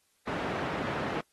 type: band-pass noise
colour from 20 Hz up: pink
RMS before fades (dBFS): -34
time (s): 0.27-1.21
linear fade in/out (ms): 5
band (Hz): 150 to 1900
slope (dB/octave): 12
effects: white hiss -71 dBFS RMS until 1.32 s + AAC 32 kbps